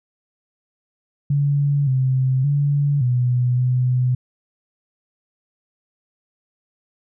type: tone with pitch steps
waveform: sine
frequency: 142.7 / 130.6 / 143.3 / 124 / 126.1 Hz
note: D3 / C3 / D3 / B2 / B2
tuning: -49 / -3 / -42 / +7 / +36 cents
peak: -15 dBFS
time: 1.3-4.15 s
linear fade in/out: 5 ms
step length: 570 ms
effects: none